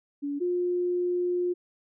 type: tone pair in turn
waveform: sine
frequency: 285.5 / 355.7 Hz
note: D4 / F4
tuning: -49 / +32 cents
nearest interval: major third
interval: 381 cents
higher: second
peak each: -28 / -24 dBFS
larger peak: second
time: 0.22-0.4 / 0.4-1.54 s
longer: second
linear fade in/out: 20 ms
effects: none